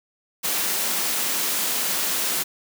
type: high-pass noise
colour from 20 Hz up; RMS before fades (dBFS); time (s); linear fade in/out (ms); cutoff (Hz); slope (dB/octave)
white; -24; 0.43-2.44; 20; 160; 48
effects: none